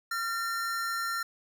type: tone pair together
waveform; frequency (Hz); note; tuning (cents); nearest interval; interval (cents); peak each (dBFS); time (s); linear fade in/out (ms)
square; 1376 / 1810.8; F6 / A6; -26 / +49; perfect fourth; 475; -32 / -36; 0.11-1.23; 5
effects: none